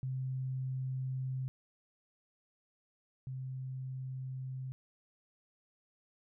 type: tone pair in turn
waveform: sine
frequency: 130.6 / 130.6 Hz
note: C3 / C3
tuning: -3 / -3 cents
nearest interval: unison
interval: 0 cents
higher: neither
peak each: -34 / -38 dBFS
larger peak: first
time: 0.03-1.48 / 3.27-4.72 s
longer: neither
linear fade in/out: 0 ms
effects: none